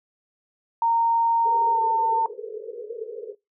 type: tone with pitch glide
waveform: sine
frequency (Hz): 923 to 903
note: A#5 to A5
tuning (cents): -17 to +45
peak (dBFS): -18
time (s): 0.82-2.26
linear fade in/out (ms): 2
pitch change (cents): -38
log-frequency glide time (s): 1.71-1.8
type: band-pass noise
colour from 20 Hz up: pink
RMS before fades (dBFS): -35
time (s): 1.44-3.35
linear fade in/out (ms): 20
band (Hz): 420 to 480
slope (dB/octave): 96
effects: noise-tail reverb RT60 0.2 s tail -21 dB re dry